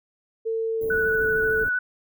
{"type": "tone with pitch glide", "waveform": "sine", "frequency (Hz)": [450, 440.5], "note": ["A4", "A4"], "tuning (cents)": [39, 2], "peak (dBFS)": -23, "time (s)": [0.45, 1.65], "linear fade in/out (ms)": 20, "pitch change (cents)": -37, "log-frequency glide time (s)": [0.68, 1.28]}
{"type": "band-stop noise", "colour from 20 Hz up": "pink", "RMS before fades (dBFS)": -37, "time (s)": [0.81, 1.69], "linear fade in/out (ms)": 5, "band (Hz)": [540, 15000], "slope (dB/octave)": 24}
{"type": "tone with vibrato", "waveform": "sine", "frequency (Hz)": 1480, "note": "F#6", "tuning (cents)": 0, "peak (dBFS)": -21, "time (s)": [0.9, 1.79], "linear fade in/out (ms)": 5, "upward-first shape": "sine", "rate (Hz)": 13, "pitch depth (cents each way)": 19}
{"effects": []}